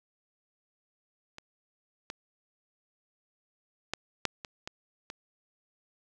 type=clicks; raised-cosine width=0.2 ms; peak=-26 / -20 / -13 / -9 / -22 / -20 / -22 dBFS; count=7; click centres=1.384 / 2.101 / 3.936 / 4.253 / 4.448 / 4.675 / 5.101 s; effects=none